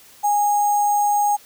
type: tone with sample-and-hold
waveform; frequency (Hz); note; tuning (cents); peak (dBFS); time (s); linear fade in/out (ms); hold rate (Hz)
sine; 823; G#5; -16; -15; 0.23-1.37; 20; 7350
effects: white hiss -48 dBFS RMS until 1.45 s